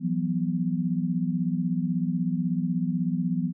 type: chord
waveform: sine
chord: E suspended second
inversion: none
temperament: equal with one note detuned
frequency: 168.76 / 185 / 246.9 Hz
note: E3 / F#3 / B3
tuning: +41 / 0 / 0 cents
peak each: -27 / -28 / -29 dBFS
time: 0-3.53 s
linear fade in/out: 50 ms
effects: none